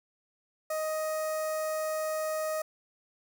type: tone with notch filter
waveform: sawtooth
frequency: 625 Hz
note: D#5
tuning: 8 cents sharp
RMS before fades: -32 dBFS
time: 0.7-2.62 s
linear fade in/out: 5 ms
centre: 3300 Hz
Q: 0.59
effects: none